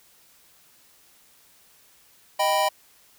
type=chord; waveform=square; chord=Eb augmented; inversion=none; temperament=equal; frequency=622.3 / 784 / 987.8 Hz; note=Eb5 / G5 / B5; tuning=0 / 0 / 0 cents; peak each=-25 dBFS; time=2.39-2.69 s; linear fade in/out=10 ms; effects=white hiss -57 dBFS RMS until 3.18 s